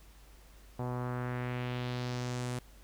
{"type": "tone with low-pass filter sweep", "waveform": "sawtooth", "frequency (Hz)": 123.9, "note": "B2", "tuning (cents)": 6, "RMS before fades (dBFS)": -36, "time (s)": [0.79, 2.59], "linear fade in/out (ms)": 5, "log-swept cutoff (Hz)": [860, 10000], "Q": 1.8, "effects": ["added 50 Hz sine -54 dBFS peak until 2.83 s", "pink hiss -61 dBFS RMS until 2.83 s"]}